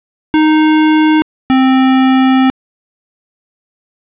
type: tone pair in turn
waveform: square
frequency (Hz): 310.1 / 261.9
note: D#4 / C4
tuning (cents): -6 / +2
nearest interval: minor third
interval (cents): 292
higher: first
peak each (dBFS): -7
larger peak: neither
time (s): 0.34-1.22 / 1.5-2.5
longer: second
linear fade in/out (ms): 0
effects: resampled to 8000 Hz + 8-bit